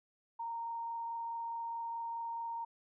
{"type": "tone with frequency modulation", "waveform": "sine", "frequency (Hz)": 926, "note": "A#5", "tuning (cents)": -12, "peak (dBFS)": -37, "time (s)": [0.39, 2.65], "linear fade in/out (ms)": 10, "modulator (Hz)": 24.7, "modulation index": 0.28, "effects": []}